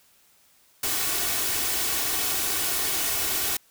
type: noise with comb filter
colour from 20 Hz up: white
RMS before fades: -26 dBFS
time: 0.83-3.57 s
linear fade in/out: 5 ms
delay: 2.7 ms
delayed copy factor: +0.55
effects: white hiss -60 dBFS RMS until 3.7 s